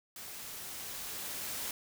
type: noise with level ramp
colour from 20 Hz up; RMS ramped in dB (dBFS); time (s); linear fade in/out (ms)
white; -46 to -38; 0.16-1.71; 2
effects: none